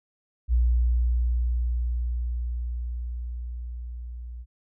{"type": "tone with level ramp", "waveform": "sine", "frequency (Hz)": 59.9, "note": "A#1", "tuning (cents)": 48, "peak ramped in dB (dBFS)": [-17, -35], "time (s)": [0.48, 4.46], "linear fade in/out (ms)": 50, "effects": []}